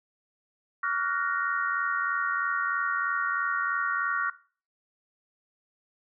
sine chord, Gb major seventh, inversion second, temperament equal with one note detuned, 1136 / 1396.9 / 1480 / 1864.7 Hz, Db6 / F6 / Gb6 / Bb6, +42 / 0 / 0 / 0 cents, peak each -30 / -30 / -33 / -34 dBFS, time 0.83-4.3 s, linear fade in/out 5 ms, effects noise-tail reverb RT60 0.4 s tail -17 dB re dry

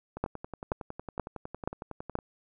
two click trains, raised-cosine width 1 ms, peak -14 / -24 dBFS, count 5 / 23, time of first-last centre 0.24-2.154 / 0.17-2.188 s, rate 2.09 / 10.9 Hz, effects none

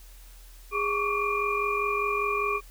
sine tone cluster, 411.9 / 1117 / 1162 / 2402 Hz, G#4 / C#6 / D6 / D7, -14 / +13 / -19 / +38 cents, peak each -30 dBFS, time 0.71-2.61 s, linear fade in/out 50 ms, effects added 41 Hz sine -46 dBFS peak until 2.7 s + white hiss -55 dBFS RMS until 2.7 s

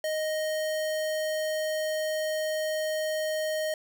square tone, 622.3 Hz, D#5, in tune, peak -28 dBFS, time 0.04-3.74 s, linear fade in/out 2 ms, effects none

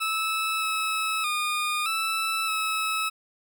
20% pulse tone with pitch steps, 1307 / 1297 / 1220 / 1317 / 1296 Hz, E6 / E6 / D#6 / E6 / E6, -15 / -28 / -34 / -2 / -30 cents, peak -20 dBFS, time 0-3.1 s, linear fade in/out 20 ms, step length 620 ms, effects none

